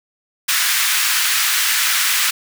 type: high-pass noise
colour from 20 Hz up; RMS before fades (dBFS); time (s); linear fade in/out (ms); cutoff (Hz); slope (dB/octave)
pink; -17; 0.48-2.31; 10; 1400; 24
effects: none